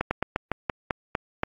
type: slowing click train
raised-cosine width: 0.5 ms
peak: -9 dBFS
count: 9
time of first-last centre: 0.01-1.434 s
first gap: 100 ms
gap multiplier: 1.16
effects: AAC 64 kbps